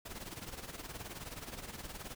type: noise with tremolo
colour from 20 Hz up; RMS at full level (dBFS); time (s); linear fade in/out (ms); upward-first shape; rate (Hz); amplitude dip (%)
pink; -43; 0.05-2.15; 10; sine; 19; 70
effects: none